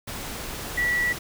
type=tone in noise; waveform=sine; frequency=1947 Hz; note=B6; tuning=25 cents flat; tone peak=-21 dBFS; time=0.77-1.13 s; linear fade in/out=10 ms; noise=pink; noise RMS=-34 dBFS; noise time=0.07-1.19 s; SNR=+10 dB; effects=none